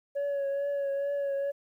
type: tone with vibrato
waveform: sine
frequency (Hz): 561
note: C#5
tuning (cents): +21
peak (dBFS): -25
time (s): 0.15-1.52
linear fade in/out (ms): 20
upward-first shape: triangle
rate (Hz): 2.3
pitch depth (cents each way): 31
effects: tanh soft clip ceiling -27 dBFS + 11-bit